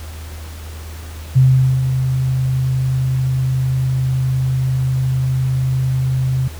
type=tone with ADSR envelope; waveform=sine; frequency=130.3 Hz; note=C3; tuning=7 cents flat; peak=-6 dBFS; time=1.35-6.48 s; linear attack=20 ms; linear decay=440 ms; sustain=-8 dB; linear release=5 ms; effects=added 79 Hz sine -29 dBFS peak until 6.59 s + pink hiss -38 dBFS RMS until 6.59 s